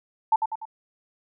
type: tone with echo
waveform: sine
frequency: 884 Hz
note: A5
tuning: 8 cents sharp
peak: -15 dBFS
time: 0.32-0.36 s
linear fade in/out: 5 ms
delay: 98 ms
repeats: 3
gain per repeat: -6 dB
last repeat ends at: 0.654 s
effects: none